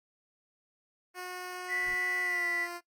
10% pulse tone with pitch glide, 363 to 347.8 Hz, F#4 to F4, -33 to -7 cents, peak -30 dBFS, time 1.14-2.81 s, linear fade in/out 50 ms, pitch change -74 cents, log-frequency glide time 2.21-2.47 s
sine tone, 1975.5 Hz, B6, in tune, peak -30 dBFS, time 1.68-2.68 s, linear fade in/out 50 ms
brown noise with exponential growth, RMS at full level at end -45 dBFS, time 1.71-1.94 s, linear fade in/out 0 ms, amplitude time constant 50 ms
effects noise-tail reverb RT60 0.1 s tail -19 dB re dry + Opus 32 kbps

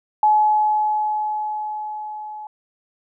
sine tone with level ramp, 851 Hz, G#5, 42 cents sharp, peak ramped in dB -11 to -31 dBFS, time 0.23-2.47 s, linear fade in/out 2 ms, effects none

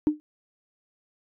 sine tone with exponential decay, 302.3 Hz, D#4, 50 cents flat, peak -13 dBFS, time 0.07-0.2 s, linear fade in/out 0 ms, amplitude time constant 27 ms, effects tanh soft clip ceiling -12 dBFS

